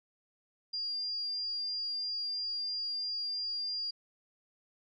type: tone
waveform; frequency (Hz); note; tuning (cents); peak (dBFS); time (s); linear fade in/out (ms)
sine; 4801; D8; +37; -33; 0.73-3.91; 10
effects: none